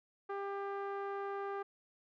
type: tone with low-pass filter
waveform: sawtooth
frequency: 397.7 Hz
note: G4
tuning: 25 cents sharp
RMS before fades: -40 dBFS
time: 0.29-1.63 s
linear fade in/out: 10 ms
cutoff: 1300 Hz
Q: 1.7
effects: none